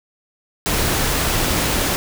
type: noise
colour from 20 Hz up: pink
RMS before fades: -19 dBFS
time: 0.66-1.96 s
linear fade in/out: 0 ms
effects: none